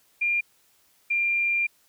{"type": "tone pair in turn", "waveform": "sine", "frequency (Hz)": [2400, 2388], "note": ["D7", "D7"], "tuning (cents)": [37, 28], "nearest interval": "unison", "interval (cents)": 9, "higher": "first", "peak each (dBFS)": -21, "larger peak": "neither", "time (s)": [[0.21, 0.41], [1.1, 1.67]], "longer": "second", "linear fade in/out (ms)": 10, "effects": ["white hiss -63 dBFS RMS until 1.88 s"]}